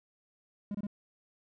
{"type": "tone bursts", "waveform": "triangle", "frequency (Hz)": 204.2, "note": "G#3", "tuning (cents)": -29, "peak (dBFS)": -31, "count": 3, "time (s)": [0.71, 0.868], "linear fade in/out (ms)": 2, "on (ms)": 36, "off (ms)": 25, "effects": []}